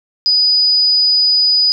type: tone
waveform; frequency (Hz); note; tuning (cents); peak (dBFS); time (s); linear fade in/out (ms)
sine; 4960; D#8; -6; -9; 0.26-1.72; 0
effects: none